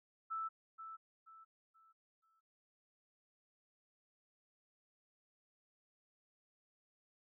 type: tone with echo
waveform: sine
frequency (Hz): 1318.5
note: E6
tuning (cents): 0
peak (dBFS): -38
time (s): 0.3-0.49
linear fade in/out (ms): 20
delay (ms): 480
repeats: 4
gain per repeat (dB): -9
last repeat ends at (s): 2.41
effects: none